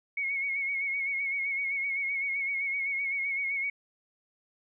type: tone with vibrato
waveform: sine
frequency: 2202 Hz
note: C#7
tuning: 12 cents flat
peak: -28 dBFS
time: 0.17-3.7 s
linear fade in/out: 5 ms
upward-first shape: sine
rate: 7.8 Hz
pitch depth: 47 cents each way
effects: none